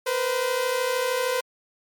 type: tone pair together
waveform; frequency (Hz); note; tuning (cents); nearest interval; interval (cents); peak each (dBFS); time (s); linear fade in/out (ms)
sawtooth; 478.3 / 511.4; A#4 / C5; +44 / -40; minor second; 116; -24 / -20; 0.06-1.41; 10
effects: MP3 96 kbps